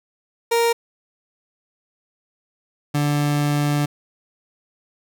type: tone pair in turn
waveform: 30% pulse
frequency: 466.2 / 146.25 Hz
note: A#4 / D3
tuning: 0 / -7 cents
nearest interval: octave + minor sixth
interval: 2007 cents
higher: first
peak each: -13 / -15 dBFS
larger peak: first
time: 0.51-0.73 / 2.94-3.86 s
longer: second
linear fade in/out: 10 ms
effects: none